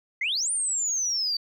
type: exponential two-way sweep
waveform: sine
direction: up then down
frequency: 1975.5 to 9230 to 4575 Hz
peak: -23 dBFS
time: 0.21-1.37 s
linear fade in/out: 5 ms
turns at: 0.51 s
effects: tanh soft clip ceiling -19 dBFS